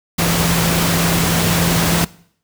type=tone in noise; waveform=sine; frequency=168.7 Hz; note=E3; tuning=40 cents sharp; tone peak=-17 dBFS; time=0.18-2.05 s; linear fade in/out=10 ms; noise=pink; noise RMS=-17 dBFS; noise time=0.18-2.05 s; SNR=-3 dB; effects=noise-tail reverb RT60 0.6 s tail -21 dB re dry + high-pass 60 Hz 12 dB/octave